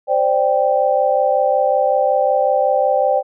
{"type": "chord", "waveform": "sine", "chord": "C suspended second", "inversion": "none", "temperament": "just", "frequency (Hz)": [523.3, 588.7, 784.9], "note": ["C5", "D5", "G5"], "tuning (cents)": [0, 4, 2], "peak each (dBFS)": -17, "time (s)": [0.07, 3.23], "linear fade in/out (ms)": 50, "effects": []}